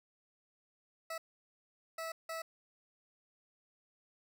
20% pulse tone bursts at uneven times, 652 Hz, E5, 19 cents flat, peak -34 dBFS, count 3, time 1.1-1.18 / 1.98-2.12 / 2.29-2.42 s, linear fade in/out 5 ms, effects none

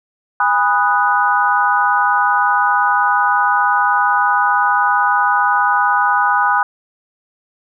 sine chord, G# minor seventh, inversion none, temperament equal with one note detuned, 817.8 / 987.8 / 1244.5 / 1480 Hz, G#5 / B5 / D#6 / F#6, -27 / 0 / 0 / 0 cents, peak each -17 dBFS, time 0.4-6.63 s, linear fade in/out 2 ms, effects none

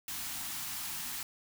white band-stop noise, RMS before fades -39 dBFS, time 0.08-1.23 s, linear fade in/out 2 ms, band 330 to 710 Hz, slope 48 dB/octave, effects none

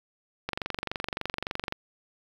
click train, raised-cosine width 0.3 ms, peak -14 dBFS, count 30, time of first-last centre 0.49-1.724 s, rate 23.5 Hz, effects 7-bit

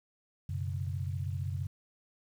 sine chord, F# suspended fourth, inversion none, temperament equal, 92.5 / 123.47 / 138.59 Hz, F#2 / B2 / C#3, 0 / 0 / 0 cents, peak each -34 / -40 / -38 dBFS, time 0.49-1.67 s, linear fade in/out 5 ms, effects 10-bit

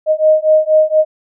sine beating tone pair, 620 / 624.2 Hz, D#5 / D#5, -6 / +5 cents, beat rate 4.2 Hz, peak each -11 dBFS, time 0.06-1.05 s, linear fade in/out 50 ms, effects none

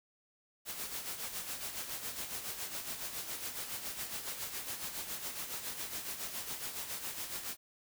white noise with tremolo, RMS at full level -39 dBFS, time 0.65-7.57 s, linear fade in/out 50 ms, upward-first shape sine, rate 7.2 Hz, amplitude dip 55%, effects none

